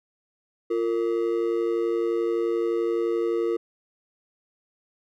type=ring-modulated tone; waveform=triangle; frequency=403.2 Hz; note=G4; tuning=49 cents sharp; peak=-17 dBFS; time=0.7-3.57 s; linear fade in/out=10 ms; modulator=55.8 Hz; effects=none